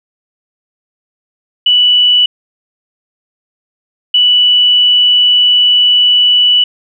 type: tone pair in turn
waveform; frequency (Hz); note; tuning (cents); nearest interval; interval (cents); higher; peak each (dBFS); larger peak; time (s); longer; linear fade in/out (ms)
sine; 2960 / 2960; F#7 / F#7; 0 / 0; unison; 0; neither; -5; neither; 1.66-2.26 / 4.14-6.64; second; 5
effects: none